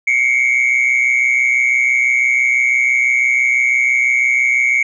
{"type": "tone pair together", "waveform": "sine", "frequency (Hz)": [2152, 2278], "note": ["C7", "C#7"], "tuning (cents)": [48, 47], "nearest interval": "minor second", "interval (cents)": 99, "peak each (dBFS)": -12, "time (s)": [0.07, 4.83], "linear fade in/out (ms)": 5, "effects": ["tanh soft clip ceiling -8 dBFS"]}